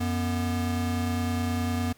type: tone pair together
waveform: square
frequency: 90.8 / 242.6 Hz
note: F#2 / B3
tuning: -32 / -31 cents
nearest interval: octave + perfect fourth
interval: 1701 cents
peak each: -29 / -29 dBFS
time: 0-1.93 s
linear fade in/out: 10 ms
effects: pink hiss -59 dBFS RMS until 1.97 s